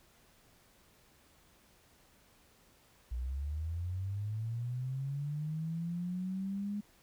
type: linear sweep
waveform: sine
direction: up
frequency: 58.27 to 207.7 Hz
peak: -34 dBFS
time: 3.11-6.81 s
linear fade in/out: 10 ms
effects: pink hiss -65 dBFS RMS until 7.02 s